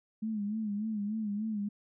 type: tone with vibrato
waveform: sine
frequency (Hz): 211.9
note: G#3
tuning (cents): +35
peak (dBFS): -31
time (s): 0.22-1.69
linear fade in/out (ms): 10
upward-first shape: sine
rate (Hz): 3.4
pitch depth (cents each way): 82
effects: none